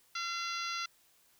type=harmonic tone with a mistuned harmonic; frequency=684 Hz; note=F5; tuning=36 cents flat; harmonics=2 / 3 / 4 / 5 / 6 / 7 / 8 / 9; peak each=-38 / -43 / -43 / -45 / -44 / -44 / -49 / -50 dBFS; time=0.15-0.86 s; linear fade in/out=5 ms; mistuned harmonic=8; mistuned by=+54 cents; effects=white hiss -67 dBFS RMS until 1.39 s